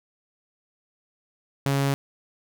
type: tone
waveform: sawtooth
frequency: 138.59 Hz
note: C#3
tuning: in tune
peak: -17 dBFS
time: 1.66-1.94 s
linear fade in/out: 0 ms
effects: none